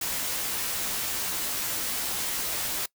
white noise with comb filter, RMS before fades -30 dBFS, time 0.01-2.86 s, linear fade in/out 5 ms, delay 14 ms, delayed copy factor -0.5, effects noise-tail reverb RT60 0.1 s tail -23 dB re dry

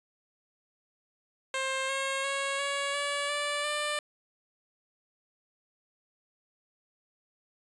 10% pulse tone with pitch steps, 530 / 540.2 / 550.6 / 561.2 / 572 / 583 / 594.2 Hz, C5 / C#5 / C#5 / C#5 / D5 / D5 / D5, +22 / -45 / -12 / +21 / -46 / -13 / +20 cents, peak -21 dBFS, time 1.54-3.99 s, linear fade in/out 2 ms, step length 350 ms, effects resampled to 24000 Hz

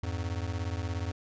square beating tone pair, 85 / 102 Hz, F2 / G#2, -46 / -31 cents, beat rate 17 Hz, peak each -34 / -36 dBFS, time 0.03-1.12 s, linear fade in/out 5 ms, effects resampled to 16000 Hz

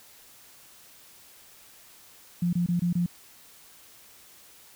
sine tone bursts, 174.61 Hz, F3, in tune, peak -22 dBFS, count 5, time 2.42-3.062 s, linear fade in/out 5 ms, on 110 ms, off 23 ms, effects white hiss -53 dBFS RMS until 4.75 s

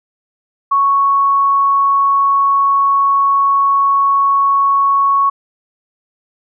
sine tone, 1108.7 Hz, C#6, in tune, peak -9 dBFS, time 0.71-5.3 s, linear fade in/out 10 ms, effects none

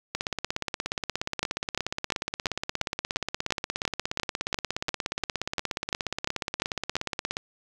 two click trains, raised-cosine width 0.2 ms, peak -9 / -11 dBFS, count 17 / 123, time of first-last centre 1.43-6.966 / 0.15-7.369 s, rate 2.89 / 16.9 Hz, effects 7-bit

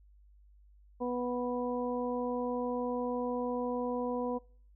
harmonic tone, 246.2 Hz, B3, 5 cents flat, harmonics 1 / 2 / 3 / 4, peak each -35 / -34 / -42 / -40 dBFS, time 1-4.39 s, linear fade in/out 20 ms, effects noise-tail reverb RT60 0.5 s tail -25 dB re dry + added 50 Hz sine -57 dBFS peak until 4.75 s

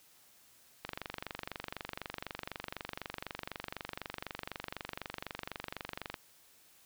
click train, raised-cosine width 0.3 ms, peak -22 dBFS, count 128, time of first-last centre 0.85-6.142 s, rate 24 Hz, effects white hiss -63 dBFS RMS until 6.85 s

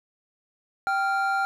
triangle tone pair together, 781.2 / 1392 Hz, G5 / F6, -6 / -6 cents, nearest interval minor seventh, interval 1000 cents, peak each -23 dBFS, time 0.87-1.45 s, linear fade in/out 0 ms, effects none

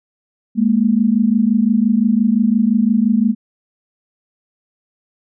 sine tone pair together, 208.8 / 234.6 Hz, G#3 / A#3, +10 / +11 cents, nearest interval major second, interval 201 cents, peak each -14 dBFS, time 0.55-3.35 s, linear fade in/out 50 ms, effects none

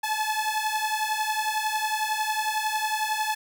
sawtooth beating tone pair, 857 / 868 Hz, A5 / A5, -46 / -24 cents, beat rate 11 Hz, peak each -24 dBFS, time 0.03-3.35 s, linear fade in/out 10 ms, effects none

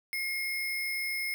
sine tone with sample-and-hold, 2144 Hz, C7, 42 cents sharp, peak -30 dBFS, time 0.13-1.34 s, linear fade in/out 0 ms, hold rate 7350 Hz, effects none

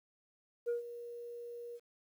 sine tone with ADSR envelope, 475.5 Hz, A#4, 34 cents sharp, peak -28 dBFS, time 0.66-1.8 s, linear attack 29 ms, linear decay 130 ms, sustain -15 dB, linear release 48 ms, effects tanh soft clip ceiling -30 dBFS + 11-bit

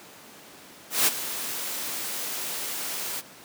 white noise with ADSR envelope, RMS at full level -19 dBFS, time 0.9-3.22 s, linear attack 170 ms, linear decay 27 ms, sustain -13 dB, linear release 33 ms, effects pink hiss -47 dBFS RMS until 3.44 s + high-pass 200 Hz 12 dB/octave

